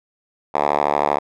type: tone with band-pass filter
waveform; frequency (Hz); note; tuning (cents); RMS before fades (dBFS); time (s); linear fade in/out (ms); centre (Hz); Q
5% pulse; 73; D2; -10; -19; 0.54-1.19; 10; 880; 1.7
effects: none